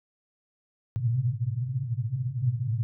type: band-pass noise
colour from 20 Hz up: white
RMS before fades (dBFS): -28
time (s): 0.96-2.83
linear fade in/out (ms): 0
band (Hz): 110 to 130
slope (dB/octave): 96
effects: none